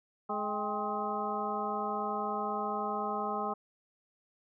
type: harmonic tone with a mistuned harmonic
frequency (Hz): 211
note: G#3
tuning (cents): +28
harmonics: 1 / 2 / 3 / 4 / 5 / 6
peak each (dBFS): -40 / -39 / -41 / -36 / -38 / -38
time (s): 0.29-3.54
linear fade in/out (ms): 10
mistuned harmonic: 4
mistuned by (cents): -91
effects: none